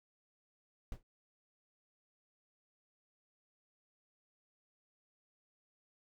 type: noise with exponential decay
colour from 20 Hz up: brown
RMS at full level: -38 dBFS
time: 0.92-1.03 s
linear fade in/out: 2 ms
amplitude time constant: 23 ms
effects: none